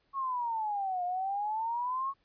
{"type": "exponential two-way sweep", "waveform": "sine", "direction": "down then up", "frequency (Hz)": [1108.7, 707, 1108.7], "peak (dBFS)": -30, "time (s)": [0.13, 2.14], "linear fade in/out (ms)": 50, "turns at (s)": 1.04, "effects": ["pink hiss -73 dBFS RMS until 2.24 s", "resampled to 11025 Hz"]}